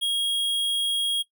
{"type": "tone", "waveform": "square", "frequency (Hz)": 3281, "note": "G#7", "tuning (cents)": -22, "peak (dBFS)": -23, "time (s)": [0.01, 1.23], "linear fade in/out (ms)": 20, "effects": ["noise-tail reverb RT60 0.1 s tail -18 dB re dry"]}